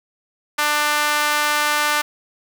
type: tone with high-pass filter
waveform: sawtooth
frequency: 297.1 Hz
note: D4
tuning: 20 cents sharp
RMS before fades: -19 dBFS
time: 0.58-2.02 s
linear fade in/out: 10 ms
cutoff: 1200 Hz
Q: 1.4
effects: none